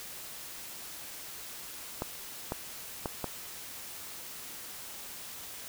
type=clicks; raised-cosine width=1 ms; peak=-18 dBFS; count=4; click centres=2.021 / 2.521 / 3.058 / 3.243 s; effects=white hiss -44 dBFS RMS until 5.68 s